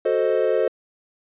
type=chord; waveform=triangle; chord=F# diminished seventh; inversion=none; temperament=equal; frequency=370 / 440 / 523.3 / 622.3 Hz; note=F#4 / A4 / C5 / Eb5; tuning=0 / 0 / 0 / 0 cents; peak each=-23 / -20 / -20 / -23 dBFS; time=0.05-0.68 s; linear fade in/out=5 ms; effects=resampled to 8000 Hz